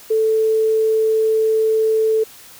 sine tone, 440 Hz, A4, in tune, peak -13 dBFS, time 0.1-2.24 s, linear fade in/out 10 ms, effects white hiss -42 dBFS RMS until 2.59 s

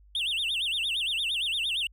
triangle tone with vibrato, 3136 Hz, G7, in tune, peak -25 dBFS, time 0.15-1.87 s, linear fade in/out 2 ms, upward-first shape sine, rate 8.7 Hz, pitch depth 290 cents each way, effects added 50 Hz sine -53 dBFS peak until 1.92 s

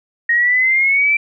sine exponential sweep, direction up, 1864.7 to 2350 Hz, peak -11 dBFS, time 0.29-1.17 s, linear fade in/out 5 ms, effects none

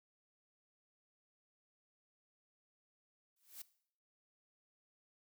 blue noise with exponential growth, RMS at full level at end -45 dBFS, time 3.36-3.62 s, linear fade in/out 5 ms, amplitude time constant 56 ms, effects noise-tail reverb RT60 0.6 s tail -18 dB re dry

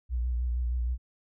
sine tone with vibrato, 60.7 Hz, B1, 29 cents flat, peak -26 dBFS, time 0.09-0.98 s, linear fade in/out 50 ms, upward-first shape sine, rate 6.4 Hz, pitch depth 46 cents each way, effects none

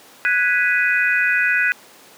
sine chord, G# minor seventh, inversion third, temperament equal, 1480 / 1661.2 / 1975.5 / 2489 Hz, F#6 / G#6 / B6 / D#7, 0 / 0 / 0 / 0 cents, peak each -18 / -22 / -22 / -21 dBFS, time 0.25-1.72 s, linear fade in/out 0 ms, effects pink hiss -45 dBFS RMS until 2.17 s + high-pass 300 Hz 12 dB/octave

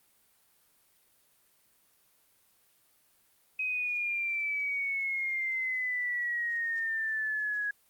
sine exponential sweep, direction down, 2532 to 1661.2 Hz, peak -29 dBFS, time 3.59-7.71 s, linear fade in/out 5 ms, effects white hiss -67 dBFS RMS until 7.89 s + Opus 32 kbps

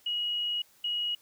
sine tone pair in turn, 2900 / 2900 Hz, F#7 / F#7, -35 / -35 cents, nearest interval unison, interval 0 cents, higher neither, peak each -28 dBFS, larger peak neither, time 0.06-0.62 / 0.84-1.15 s, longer first, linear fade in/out 5 ms, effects white hiss -62 dBFS RMS until 1.21 s

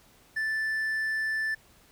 triangle tone, 1760 Hz, A6, in tune, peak -25 dBFS, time 0.36-1.55 s, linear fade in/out 10 ms, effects pink hiss -59 dBFS RMS until 1.91 s

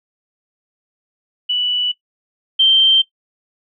sine tone pair in turn, 2960 / 3136 Hz, F#7 / G7, 0 / 0 cents, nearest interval minor second, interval 100 cents, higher second, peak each -15 / -8 dBFS, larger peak second, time 1.49-1.92 / 2.59-3.02 s, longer neither, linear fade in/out 10 ms, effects noise-tail reverb RT60 0.1 s tail -17 dB re dry

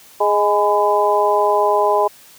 harmonic tone with a mistuned harmonic, 207.7 Hz, G#3, in tune, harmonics 2 / 3 / 4 / 5, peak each -18 / -18 / -18 / -18 dBFS, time 0.2-2.08 s, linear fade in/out 10 ms, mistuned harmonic 5, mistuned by -54 cents, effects white hiss -45 dBFS RMS until 2.38 s + high-pass 80 Hz 12 dB/octave

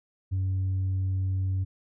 sine tone with tanh clipping, 94.6 Hz, F#2, 39 cents sharp, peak -25 dBFS, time 0.31-1.65 s, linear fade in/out 20 ms, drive 1 dB, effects none

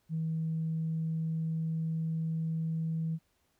sine tone with pitch glide, 160.8 to 161.82 Hz, E3 to E3, -43 to -32 cents, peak -29 dBFS, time 0.09-3.19 s, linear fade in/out 50 ms, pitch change +11 cents, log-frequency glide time 0.22-2.89 s, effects tanh soft clip ceiling -25 dBFS + pink hiss -74 dBFS RMS until 3.59 s

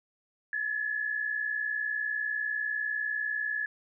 sine tone pair together, 1700 / 1760 Hz, G#6 / A6, +40 / 0 cents, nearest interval minor second, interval 60 cents, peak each -30 / -35 dBFS, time 0.53-3.66 s, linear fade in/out 2 ms, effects none

